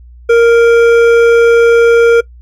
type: tone with hard clipping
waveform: triangle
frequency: 466.2 Hz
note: A#4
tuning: in tune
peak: -5 dBFS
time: 0.29-2.21 s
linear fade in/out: 10 ms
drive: 13 dB
effects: noise-tail reverb RT60 0.1 s tail -22 dB re dry + added 60 Hz sine -33 dBFS peak until 2.41 s